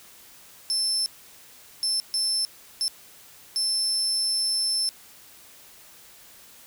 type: tone bursts at uneven times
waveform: 35% pulse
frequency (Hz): 5300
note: E8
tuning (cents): +9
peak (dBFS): -20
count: 5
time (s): 0.7-1.06 / 1.83-2 / 2.14-2.45 / 2.81-2.88 / 3.56-4.89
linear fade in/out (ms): 0
effects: white hiss -50 dBFS RMS until 6.66 s